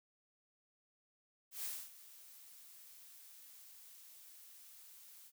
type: noise with ADSR envelope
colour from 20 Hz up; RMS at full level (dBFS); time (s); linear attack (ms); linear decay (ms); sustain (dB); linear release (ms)
blue; -41; 1.51-5.32; 130; 250; -17; 54
effects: none